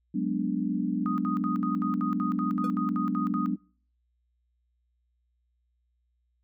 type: chord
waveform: sine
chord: G# half-diminished seventh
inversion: third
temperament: equal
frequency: 185 / 207.7 / 246.9 / 293.7 Hz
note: F#3 / G#3 / B3 / D4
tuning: 0 / 0 / 0 / 0 cents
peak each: -31 dBFS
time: 0.14-3.56 s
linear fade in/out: 10 ms
type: tone bursts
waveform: sine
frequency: 1244.5 Hz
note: D#6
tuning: in tune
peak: -31 dBFS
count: 13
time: 1.06-3.46 s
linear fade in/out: 0 ms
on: 120 ms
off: 70 ms
type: tone with exponential decay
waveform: square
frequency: 489.4 Hz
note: B4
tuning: 16 cents flat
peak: -36 dBFS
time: 2.64-2.73 s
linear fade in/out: 2 ms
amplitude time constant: 18 ms
effects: noise-tail reverb RT60 0.5 s tail -26 dB re dry + added 60 Hz sine -70 dBFS peak until 6.43 s